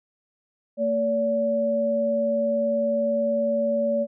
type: tone pair together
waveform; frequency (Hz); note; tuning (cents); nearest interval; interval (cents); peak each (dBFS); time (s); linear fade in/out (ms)
sine; 227.3 / 572.2; A#3 / D5; -43 / -45; octave + major third; 1598; -27 / -21; 0.77-4.07; 50
effects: none